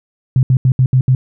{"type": "tone bursts at uneven times", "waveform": "sine", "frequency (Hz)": 128.9, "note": "C3", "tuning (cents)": -26, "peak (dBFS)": -7, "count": 6, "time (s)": [[0.36, 0.43], [0.5, 0.57], [0.65, 0.72], [0.79, 0.86], [0.93, 1.01], [1.08, 1.15]], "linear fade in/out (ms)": 2, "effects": []}